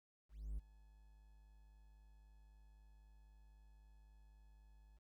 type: tone with ADSR envelope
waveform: triangle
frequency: 51.91 Hz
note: G#1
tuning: in tune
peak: -38 dBFS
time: 0.29-4.99 s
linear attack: 290 ms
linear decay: 17 ms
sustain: -22 dB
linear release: 22 ms
effects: 13-bit